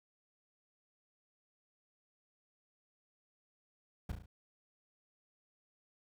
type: noise with echo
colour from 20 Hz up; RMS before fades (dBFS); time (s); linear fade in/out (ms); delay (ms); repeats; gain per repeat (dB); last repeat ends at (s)
brown; -37; 4.09-4.12; 5; 35; 4; -5; 4.26
effects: none